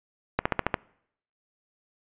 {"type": "slowing click train", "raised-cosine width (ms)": 0.5, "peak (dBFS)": -7, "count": 6, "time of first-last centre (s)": [0.39, 0.742], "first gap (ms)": 65, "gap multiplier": 1.04, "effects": ["noise-tail reverb RT60 0.7 s tail -24 dB re dry", "resampled to 8000 Hz"]}